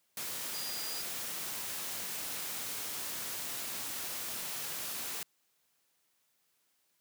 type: tone in noise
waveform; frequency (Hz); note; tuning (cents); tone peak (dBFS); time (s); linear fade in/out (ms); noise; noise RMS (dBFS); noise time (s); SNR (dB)
sine; 4849; D#8; -45; -41; 0.54-1.02; 2; white; -39; 0.17-5.23; -5
effects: white hiss -75 dBFS RMS until 7 s + high-pass 100 Hz 12 dB/octave